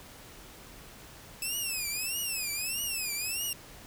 10% pulse tone with vibrato, 2600 Hz, E7, 24 cents flat, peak -23 dBFS, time 1.42-3.53 s, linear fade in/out 2 ms, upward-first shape triangle, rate 1.6 Hz, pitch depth 210 cents each way, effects pink hiss -50 dBFS RMS until 3.86 s

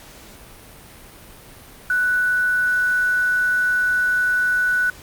sine tone with quantisation, 1484 Hz, F#6, 5 cents sharp, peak -16 dBFS, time 1.9-4.9 s, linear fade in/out 2 ms, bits 6, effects pink hiss -43 dBFS RMS until 5.02 s + Opus 48 kbps

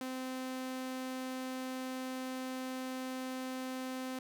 sawtooth tone, 258.5 Hz, C4, 21 cents flat, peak -34 dBFS, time 0.01-4.19 s, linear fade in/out 2 ms, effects none

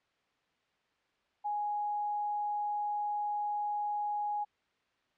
sine tone, 830.6 Hz, G#5, in tune, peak -31 dBFS, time 1.44-4.45 s, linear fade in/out 20 ms, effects white hiss -74 dBFS RMS until 5.17 s + low-pass 3000 Hz 12 dB/octave

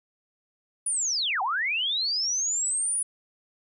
sine linear two-way sweep, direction down then up, 9910 to 723 to 9910 Hz, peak -24 dBFS, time 0.86-3.03 s, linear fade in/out 5 ms, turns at 1.42 s, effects none

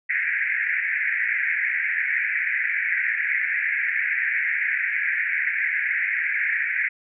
white band-pass noise, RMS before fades -24 dBFS, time 0.09-6.89 s, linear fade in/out 10 ms, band 1600 to 2300 Hz, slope 96 dB/octave, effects none

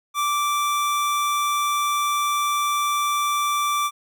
square tone pair together, 1170 / 2340 Hz, D6 / D7, -7 / -7 cents, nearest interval octave, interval 1200 cents, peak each -21 / -32 dBFS, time 0.14-3.91 s, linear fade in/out 50 ms, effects none

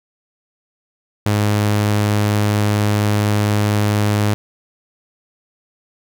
sawtooth tone, 104.3 Hz, G#2, 8 cents sharp, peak -10 dBFS, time 1.26-4.34 s, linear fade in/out 0 ms, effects none

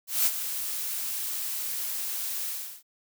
blue noise with ADSR envelope, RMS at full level -22 dBFS, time 0.07-2.83 s, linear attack 190 ms, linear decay 40 ms, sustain -10 dB, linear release 360 ms, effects none

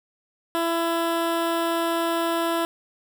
15% pulse tone with notch filter, 334.5 Hz, E4, 25 cents sharp, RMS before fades -24 dBFS, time 0.55-2.65 s, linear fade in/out 0 ms, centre 6200 Hz, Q 1.4, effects none

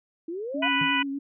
sine exponential sweep, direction up, 318.6 to 740 Hz, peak -30 dBFS, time 0.28-0.68 s, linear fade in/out 5 ms
sine tone with vibrato, 277.2 Hz, C#4, in tune, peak -28 dBFS, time 0.54-1.19 s, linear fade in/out 10 ms, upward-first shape sine, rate 8.4 Hz, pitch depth 25 cents each way
harmonic tone, 493.9 Hz, B4, in tune, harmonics 2 / 3 / 4 / 5 / 6, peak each -28 / -30 / -29 / -27 / -29 dBFS, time 0.62-1.03 s, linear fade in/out 10 ms
triangle tone with exponential decay, 159 Hz, D#3, 38 cents sharp, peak -25 dBFS, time 0.81-0.94 s, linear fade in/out 5 ms, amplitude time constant 27 ms
effects none

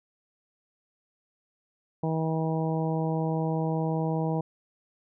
harmonic tone, 160.3 Hz, E3, 48 cents flat, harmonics 1 / 2 / 3 / 4 / 5 / 6, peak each -27 / -33 / -33 / -36 / -36 / -39 dBFS, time 2.03-4.41 s, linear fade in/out 5 ms, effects none

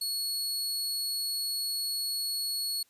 sawtooth tone, 4362 Hz, C#8, 29 cents flat, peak -27 dBFS, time 0.01-2.83 s, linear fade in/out 5 ms, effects white hiss -67 dBFS RMS until 2.89 s + resampled to 32000 Hz

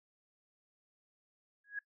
sine tone with exponential growth, 1661.2 Hz, G#6, in tune, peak -33 dBFS, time 1.64-1.79 s, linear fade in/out 5 ms, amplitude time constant 32 ms, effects noise-tail reverb RT60 0.1 s tail -20 dB re dry

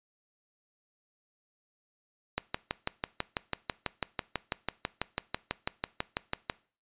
click train, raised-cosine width 0.3 ms, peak -13 dBFS, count 26, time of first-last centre 2.38-6.499 s, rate 6.07 Hz, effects noise-tail reverb RT60 0.4 s tail -21 dB re dry + resampled to 8000 Hz

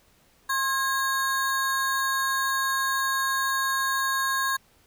square ring-modulated tone, 1351 Hz, E6, 42 cents sharp, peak -21 dBFS, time 0.49-4.57 s, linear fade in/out 10 ms, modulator 286 Hz, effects pink hiss -61 dBFS RMS until 4.86 s

